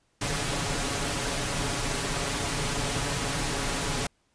pink noise with comb filter, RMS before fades -29 dBFS, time 0.21-4.07 s, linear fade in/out 5 ms, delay 7.1 ms, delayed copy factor +0.55, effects pink hiss -70 dBFS RMS until 4.34 s + resampled to 22050 Hz

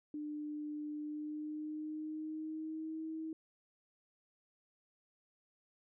sine tone with pitch glide, 299.1 to 318.7 Hz, D4 to D#4, +32 to +42 cents, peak -39 dBFS, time 0.14-3.33 s, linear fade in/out 2 ms, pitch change +110 cents, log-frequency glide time 0.97-3.03 s, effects none

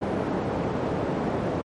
white low-pass noise, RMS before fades -26 dBFS, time 0.01-1.62 s, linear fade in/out 20 ms, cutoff 510 Hz, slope 12 dB/octave, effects high-pass 100 Hz 12 dB/octave + MP3 48 kbps

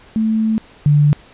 sine tone pair in turn, 220 / 146.83 Hz, A3 / D3, 0 / 0 cents, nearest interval perfect fifth, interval 700 cents, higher first, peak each -13 / -8 dBFS, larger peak second, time 0.16-0.58 / 0.86-1.13 s, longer first, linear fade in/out 0 ms, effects pink hiss -45 dBFS RMS until 1.33 s + resampled to 8000 Hz

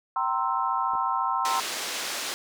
sine chord, C dominant seventh, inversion second, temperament equal with one note detuned, 774.5 / 932.3 / 1046.5 / 1318.5 Hz, G5 / Bb5 / C6 / E6, -21 / 0 / 0 / 0 cents, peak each -31 / -29 / -27 / -30 dBFS, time 0.16-1.6 s, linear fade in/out 2 ms
clicks, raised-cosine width 1 ms, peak -30 dBFS, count 2, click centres 0.936 / 0.952 s
white band-pass noise, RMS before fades -32 dBFS, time 1.45-2.34 s, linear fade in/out 0 ms, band 320 to 6300 Hz, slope 12 dB/octave
effects none

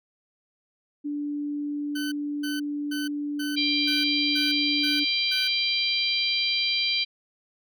sine tone, 291.8 Hz, D4, 11 cents flat, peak -27 dBFS, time 1.04-5.05 s, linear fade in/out 20 ms
20% pulse tone bursts, 1516 Hz, F#6, 42 cents sharp, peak -27 dBFS, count 8, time 1.95-5.48 s, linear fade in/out 10 ms, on 170 ms, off 310 ms
harmonic tone, 790 Hz, G5, 13 cents sharp, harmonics 3 / 4 / 5 / 6, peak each -28 / -28 / -28 / -28 dBFS, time 3.56-7.05 s, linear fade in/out 20 ms
effects none

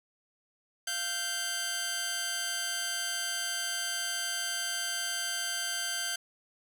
10% pulse tone pair together, 695.3 / 1561 Hz, F5 / G6, -8 / -8 cents, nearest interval octave + major second, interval 1400 cents, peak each -32 / -23 dBFS, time 0.87-6.16 s, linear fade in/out 5 ms, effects none

